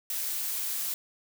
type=noise; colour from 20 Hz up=blue; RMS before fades=-32 dBFS; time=0.1-0.94 s; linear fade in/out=2 ms; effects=none